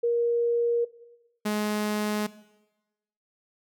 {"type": "tone pair in turn", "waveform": ["sine", "sawtooth"], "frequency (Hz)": [471.7, 210.6], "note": ["A#4", "G#3"], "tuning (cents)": [20, 24], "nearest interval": "octave + major second", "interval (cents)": 1396, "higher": "first", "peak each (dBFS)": -21, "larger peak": "neither", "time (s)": [[0.03, 0.85], [1.45, 2.27]], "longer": "neither", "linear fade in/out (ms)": 10, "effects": ["noise-tail reverb RT60 1.0 s tail -18 dB re dry"]}